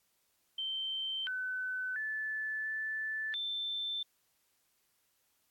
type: tone with pitch steps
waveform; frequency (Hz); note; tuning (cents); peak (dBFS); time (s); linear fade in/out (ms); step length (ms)
sine; 3114 / 1510 / 1742 / 1752 / 3548; G7 / F#6 / A6 / A6 / A7; -12 / +35 / -18 / -8 / +14; -34; 0.58-4.03; 5; 690
effects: white hiss -75 dBFS RMS until 5.5 s + AAC 64 kbps